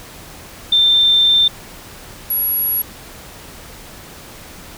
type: tone pair in turn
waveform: sine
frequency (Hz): 3577 / 11356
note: A7 / F9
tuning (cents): +28 / +28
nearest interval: octave + minor sixth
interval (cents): 2000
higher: second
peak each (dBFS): -9 / -15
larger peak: first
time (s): 0.72-1.48 / 2.3-2.82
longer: first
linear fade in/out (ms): 5
effects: pink hiss -37 dBFS RMS until 4.77 s